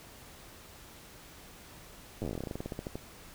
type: slowing click train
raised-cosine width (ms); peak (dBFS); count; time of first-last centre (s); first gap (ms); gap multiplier
2; -23; 22; 2.22-2.955; 9; 1.12
effects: pink hiss -52 dBFS RMS until 3.34 s